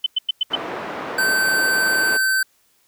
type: tone bursts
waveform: sine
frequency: 3045 Hz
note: F#7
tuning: 49 cents sharp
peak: -15 dBFS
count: 5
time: 0.04-0.555 s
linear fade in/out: 5 ms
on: 23 ms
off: 100 ms
type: band-pass noise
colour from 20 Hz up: pink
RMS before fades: -29 dBFS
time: 0.5-2.18 s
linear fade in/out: 20 ms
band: 340 to 1600 Hz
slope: 12 dB/octave
type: tone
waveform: square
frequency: 1542 Hz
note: G6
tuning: 29 cents flat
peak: -17 dBFS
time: 1.18-2.43 s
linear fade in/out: 5 ms
effects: white hiss -61 dBFS RMS until 2.87 s